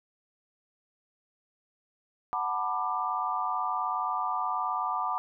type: chord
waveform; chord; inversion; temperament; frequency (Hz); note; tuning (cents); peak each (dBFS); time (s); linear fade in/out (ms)
sine; B minor seventh; second; just; 740.8 / 889 / 987.8 / 1185.3; F#5 / A5 / B5 / D6; +2 / +18 / 0 / +16; -34 / -35 / -33 / -31; 2.33-5.18; 0
effects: none